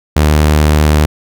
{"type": "tone", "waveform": "sawtooth", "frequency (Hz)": 75.8, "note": "D#2", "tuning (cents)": -45, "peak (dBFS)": -3, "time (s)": [0.16, 1.06], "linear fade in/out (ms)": 5, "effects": []}